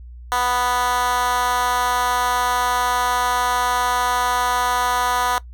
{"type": "tone with high-pass filter", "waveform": "10% pulse", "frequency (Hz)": 246.9, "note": "B3", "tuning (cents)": 0, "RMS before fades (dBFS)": -20, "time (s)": [0.32, 5.38], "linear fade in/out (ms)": 0, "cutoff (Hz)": 870, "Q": 1.7, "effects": ["noise-tail reverb RT60 0.1 s tail -19 dB re dry", "added 60 Hz sine -35 dBFS peak until 5.53 s"]}